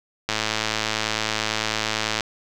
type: click train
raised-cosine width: 0.2 ms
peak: -5 dBFS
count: 210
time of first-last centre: 0.29-2.207 s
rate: 109 Hz
effects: none